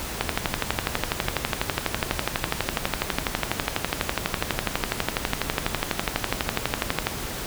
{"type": "click train", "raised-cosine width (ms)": 0.3, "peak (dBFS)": -5, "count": 84, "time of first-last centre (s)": [0.21, 7.07], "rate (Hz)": 12.1, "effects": ["pink hiss -32 dBFS RMS until 7.46 s"]}